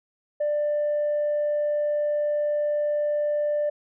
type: tone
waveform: sine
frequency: 592 Hz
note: D5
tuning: 14 cents sharp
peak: -20 dBFS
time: 0.4-3.7 s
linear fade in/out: 10 ms
effects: tanh soft clip ceiling -19 dBFS